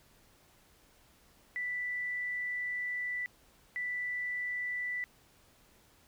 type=tone bursts at uneven times; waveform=sine; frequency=1975.5 Hz; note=B6; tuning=in tune; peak=-33 dBFS; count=2; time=1.56-3.26 / 3.76-5.04 s; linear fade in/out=0 ms; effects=pink hiss -64 dBFS RMS until 6.07 s